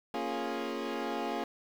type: chord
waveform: 20% pulse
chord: Bb minor seventh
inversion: none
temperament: equal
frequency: 233.1 / 277.2 / 349.2 / 415.3 Hz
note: Bb3 / Db4 / F4 / Ab4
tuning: 0 / 0 / 0 / 0 cents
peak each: -34 dBFS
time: 0.14-1.44 s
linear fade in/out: 2 ms
effects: low-pass 4000 Hz 12 dB/octave + 9-bit